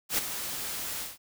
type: noise with ADSR envelope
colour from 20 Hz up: white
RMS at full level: -25 dBFS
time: 0.09-1.18 s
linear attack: 90 ms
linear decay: 15 ms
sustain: -10 dB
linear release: 180 ms
effects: none